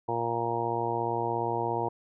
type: harmonic tone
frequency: 117.1 Hz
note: A#2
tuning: 8 cents sharp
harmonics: 1 / 2 / 3 / 4 / 5 / 6 / 7 / 8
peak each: -37 / -42 / -34 / -34 / -41 / -35 / -35 / -32 dBFS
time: 0.08-1.89 s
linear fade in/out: 10 ms
effects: none